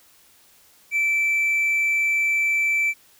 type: tone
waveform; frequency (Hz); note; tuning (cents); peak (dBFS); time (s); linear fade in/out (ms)
triangle; 2327; D7; -17; -16; 0.91-2.94; 50
effects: tanh soft clip ceiling -12 dBFS + white hiss -55 dBFS RMS until 3.19 s